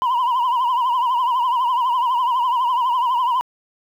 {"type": "tone with vibrato", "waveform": "sine", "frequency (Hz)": 987.8, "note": "B5", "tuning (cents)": 0, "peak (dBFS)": -13, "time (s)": [0.02, 3.41], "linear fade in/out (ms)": 0, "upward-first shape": "triangle", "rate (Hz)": 12, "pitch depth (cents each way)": 120, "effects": ["tanh soft clip ceiling -15 dBFS", "8-bit"]}